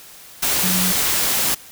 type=tone in noise; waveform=sine; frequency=183.6 Hz; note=F#3; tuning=13 cents flat; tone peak=-21 dBFS; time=0.63-0.92 s; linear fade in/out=10 ms; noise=white; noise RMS=-19 dBFS; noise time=0.42-1.55 s; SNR=-5 dB; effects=white hiss -42 dBFS RMS until 1.71 s